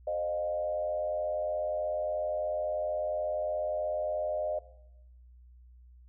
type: tone with frequency modulation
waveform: sine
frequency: 612 Hz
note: D#5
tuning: 29 cents flat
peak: -29 dBFS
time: 0.07-4.59 s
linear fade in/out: 5 ms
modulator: 88.5 Hz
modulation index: 0.76
effects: noise-tail reverb RT60 0.9 s tail -18 dB re dry + added 61 Hz sine -52 dBFS peak until 6.08 s